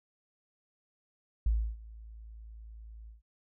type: tone with ADSR envelope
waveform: sine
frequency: 55 Hz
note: A1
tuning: in tune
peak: -23 dBFS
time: 1.46-3.22 s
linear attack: 4 ms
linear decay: 300 ms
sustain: -22 dB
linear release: 140 ms
effects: none